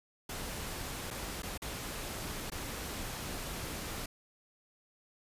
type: noise with dropouts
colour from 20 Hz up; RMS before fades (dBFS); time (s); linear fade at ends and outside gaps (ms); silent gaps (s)
pink; -40; 0.29-4.06; 5; 1.105-1.109 / 1.422-1.431 / 1.577-1.619 / 2.501-2.518
effects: resampled to 32000 Hz